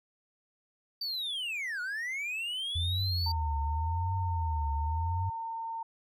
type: linear two-way sweep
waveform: triangle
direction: down then up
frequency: 4647 to 1418 to 4647 Hz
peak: -31 dBFS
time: 1.01-3.32 s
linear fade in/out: 5 ms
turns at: 1.81 s
type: tone with vibrato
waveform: sine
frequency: 82.41 Hz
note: E2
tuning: in tune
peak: -29 dBFS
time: 2.75-5.3 s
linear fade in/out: 10 ms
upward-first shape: triangle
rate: 0.89 Hz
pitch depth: 260 cents each way
type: tone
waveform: sine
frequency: 909 Hz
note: A#5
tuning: 44 cents flat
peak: -34 dBFS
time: 3.26-5.83 s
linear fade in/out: 5 ms
effects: none